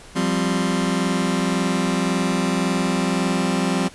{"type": "chord", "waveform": "sawtooth", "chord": "F suspended second", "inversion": "none", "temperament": "just", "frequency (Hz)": [174.61, 196.44, 261.9], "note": ["F3", "G3", "C4"], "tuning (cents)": [0, 4, 2], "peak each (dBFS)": -19, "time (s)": [0.15, 3.89], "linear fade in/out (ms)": 20, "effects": ["pink hiss -44 dBFS RMS until 3.94 s", "resampled to 24000 Hz"]}